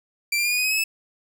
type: tone with pitch steps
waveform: sawtooth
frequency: 2349 / 2385 / 2421 / 2457 / 2494 / 2532 / 2570 / 2609 Hz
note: D7 / D7 / D#7 / D#7 / D#7 / D#7 / E7 / E7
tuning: 0 / +26 / -48 / -22 / +3 / +30 / -45 / -18 cents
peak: -17 dBFS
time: 0.32-0.84 s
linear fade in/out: 5 ms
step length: 65 ms
effects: none